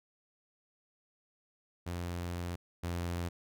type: tone pair in turn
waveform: sawtooth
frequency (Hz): 87.31 / 86.76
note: F2 / F2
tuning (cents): 0 / -11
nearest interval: unison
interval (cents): 11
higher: first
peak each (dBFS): -32 / -30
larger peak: second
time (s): 1.86-2.56 / 2.83-3.29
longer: first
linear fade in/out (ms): 10
effects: none

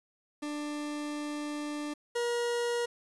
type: tone pair in turn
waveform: 40% pulse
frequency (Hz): 296 / 476.6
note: D4 / A#4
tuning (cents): +14 / +38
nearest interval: minor sixth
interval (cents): 824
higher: second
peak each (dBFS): -33 / -28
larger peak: second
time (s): 0.42-1.94 / 2.15-2.86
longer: first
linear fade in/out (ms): 10
effects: resampled to 24000 Hz + 9-bit

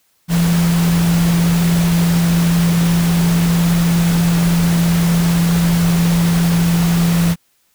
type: tone in noise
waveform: sine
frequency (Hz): 170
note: F3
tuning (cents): -46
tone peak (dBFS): -11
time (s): 0.28-7.36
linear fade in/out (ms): 50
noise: pink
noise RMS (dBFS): -23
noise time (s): 0.28-7.36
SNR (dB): +9
effects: white hiss -60 dBFS RMS until 7.74 s

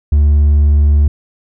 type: tone with hard clipping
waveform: sine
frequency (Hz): 73.42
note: D2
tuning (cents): 0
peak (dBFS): -7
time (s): 0.12-1.08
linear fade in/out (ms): 5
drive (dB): 2
effects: none

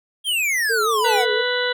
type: exponential sweep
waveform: square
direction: down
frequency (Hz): 3297 to 692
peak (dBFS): -19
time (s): 0.24-1.26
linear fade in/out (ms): 50
type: tone with vibrato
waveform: sine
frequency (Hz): 440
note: A4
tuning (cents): 0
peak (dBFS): -21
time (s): 0.69-1.43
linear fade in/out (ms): 20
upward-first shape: sine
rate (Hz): 5.9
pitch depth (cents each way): 75
type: harmonic tone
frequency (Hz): 493.9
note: B4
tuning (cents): 0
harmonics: 1 / 2 / 3 / 4 / 6 / 7 / 8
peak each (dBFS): -23 / -31 / -24 / -28 / -29 / -32 / -28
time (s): 1.04-1.73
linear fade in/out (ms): 10
effects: none

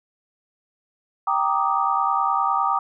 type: chord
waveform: sine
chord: Eb major seventh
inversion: first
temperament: equal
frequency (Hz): 784 / 932.3 / 1174.7 / 1244.5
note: G5 / Bb5 / D6 / Eb6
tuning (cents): 0 / 0 / 0 / 0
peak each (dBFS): -24 / -25 / -23 / -24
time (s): 1.27-2.79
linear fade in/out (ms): 5
effects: none

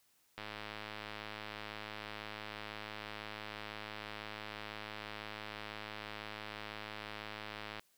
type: click train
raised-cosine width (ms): 0.3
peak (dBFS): -27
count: 787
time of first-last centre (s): 0.38-7.795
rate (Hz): 106
effects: white hiss -72 dBFS RMS until 7.97 s

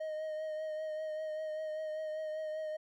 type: tone with vibrato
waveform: triangle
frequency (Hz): 622.3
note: D#5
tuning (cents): 0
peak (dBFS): -34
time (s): 0-2.77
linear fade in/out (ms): 10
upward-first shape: triangle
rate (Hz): 5.1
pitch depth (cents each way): 27
effects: none

